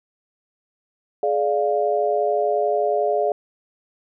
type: chord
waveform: sine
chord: D diminished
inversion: second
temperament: equal with one note detuned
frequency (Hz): 421.1 / 587.3 / 698.5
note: Ab4 / D5 / F5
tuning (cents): +24 / 0 / 0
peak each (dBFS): -22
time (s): 1.23-3.32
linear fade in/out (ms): 2
effects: none